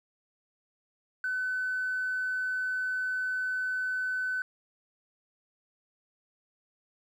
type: tone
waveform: triangle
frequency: 1510 Hz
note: F#6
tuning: 35 cents sharp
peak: -25 dBFS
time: 1.24-4.42 s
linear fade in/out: 2 ms
effects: tanh soft clip ceiling -26 dBFS